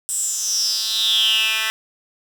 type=tone with high-pass filter sweep; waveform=10% pulse; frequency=220 Hz; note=A3; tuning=in tune; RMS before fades=-20 dBFS; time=0.09-1.7 s; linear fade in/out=0 ms; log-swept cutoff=8500 to 2100 Hz; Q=8.2; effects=7-bit